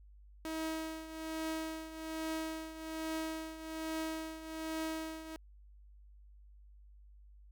sawtooth tone with tremolo, 319.1 Hz, D#4, 44 cents sharp, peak -31 dBFS, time 0.45-5.36 s, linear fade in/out 0 ms, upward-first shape triangle, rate 1.2 Hz, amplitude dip 75%, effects added 50 Hz sine -55 dBFS peak until 7.51 s

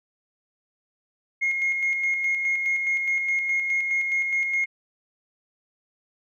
sine tone with tremolo, 2149 Hz, C7, 46 cents sharp, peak -19 dBFS, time 1.41-4.66 s, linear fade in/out 20 ms, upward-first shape square, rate 4.8 Hz, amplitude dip 40%, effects tanh soft clip ceiling -17 dBFS

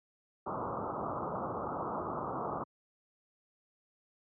white low-pass noise, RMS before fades -37 dBFS, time 0.46-2.64 s, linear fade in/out 10 ms, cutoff 1300 Hz, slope 96 dB/octave, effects high-pass 100 Hz 12 dB/octave

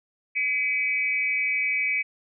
sine tone with amplitude modulation, 2280 Hz, C#7, 48 cents sharp, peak -18 dBFS, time 0.35-2.03 s, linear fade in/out 20 ms, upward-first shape sine, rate 252 Hz, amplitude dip 90%, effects none

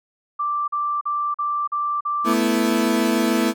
sine tone bursts, 1174.7 Hz, D6, in tune, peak -20 dBFS, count 6, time 0.39-2.34 s, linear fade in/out 10 ms, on 290 ms, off 42 ms
35% pulse chord, A suspended second, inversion none, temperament equal, 220 / 246.9 / 329.6 Hz, A3 / B3 / E4, 0 / 0 / 0 cents, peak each -20 dBFS, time 2.24-3.54 s, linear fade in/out 50 ms
effects none

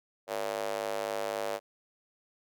square tone with high-pass filter, 51.91 Hz, G#1, in tune, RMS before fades -34 dBFS, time 0.27-1.6 s, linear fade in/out 50 ms, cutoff 560 Hz, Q 3.2, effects none

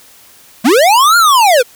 square linear two-way sweep, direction up then down, 196 to 1433 to 453 Hz, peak -6 dBFS, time 0.64-1.63 s, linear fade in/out 20 ms, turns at 1.17 s, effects white hiss -42 dBFS RMS until 1.75 s

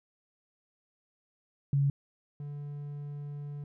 sine / triangle tone pair in turn, 140 / 144.94 Hz, C#3 / D3, +18 / -22 cents, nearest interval minor second, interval 60 cents, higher second, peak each -23 / -35 dBFS, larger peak first, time 1.73-1.9 / 2.4-3.64 s, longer second, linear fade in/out 2 ms, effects none

